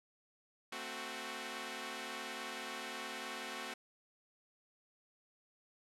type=chord; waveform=5% pulse; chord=F# diminished; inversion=first; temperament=equal with one note detuned; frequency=222.7 / 261.6 / 370 Hz; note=A3 / C4 / F#4; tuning=+21 / 0 / 0 cents; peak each=-36 / -35 / -34 dBFS; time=0.72-3.74 s; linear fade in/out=5 ms; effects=low-pass 10000 Hz 12 dB/octave